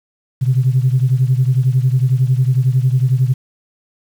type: beating tone pair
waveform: sine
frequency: 125.7 / 136.7 Hz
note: B2 / C#3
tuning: +31 / -24 cents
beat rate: 11 Hz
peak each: -12 / -15 dBFS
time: 0.41-3.34 s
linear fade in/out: 20 ms
effects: tanh soft clip ceiling -4 dBFS + 7-bit